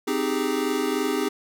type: chord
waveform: square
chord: Ab major seventh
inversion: first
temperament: equal with one note detuned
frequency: 261.6 / 309.7 / 392 / 415.3 Hz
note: C4 / Eb4 / G4 / Ab4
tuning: 0 / -8 / 0 / 0 cents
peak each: -29 dBFS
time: 0.07-1.29 s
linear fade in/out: 10 ms
effects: none